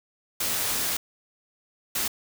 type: noise bursts at uneven times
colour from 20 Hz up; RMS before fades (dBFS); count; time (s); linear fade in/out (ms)
white; -27; 2; 0.4-0.97 / 1.95-2.08; 5
effects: none